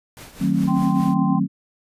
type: noise with tremolo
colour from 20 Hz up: pink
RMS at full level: -38 dBFS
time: 0.17-1.14 s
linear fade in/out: 0 ms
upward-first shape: triangle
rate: 4.9 Hz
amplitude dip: 70%
type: chord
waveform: sine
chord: D# diminished seventh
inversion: none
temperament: just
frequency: 155.56 / 186.68 / 224 / 268.8 Hz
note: D#3 / F#3 / A3 / C4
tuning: 0 / +16 / +31 / +47 cents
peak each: -24 / -20 / -23 / -22 dBFS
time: 0.39-1.48 s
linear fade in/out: 50 ms
type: harmonic tone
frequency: 260 Hz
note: C4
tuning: 11 cents flat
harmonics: 1 / 3 / 4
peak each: -28 / -28 / -28 dBFS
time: 0.67-1.4 s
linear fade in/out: 20 ms
effects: resampled to 32000 Hz